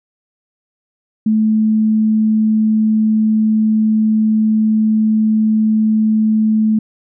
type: tone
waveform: sine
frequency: 217.4 Hz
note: A3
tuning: 21 cents flat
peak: -10 dBFS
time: 1.26-6.79 s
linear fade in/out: 5 ms
effects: none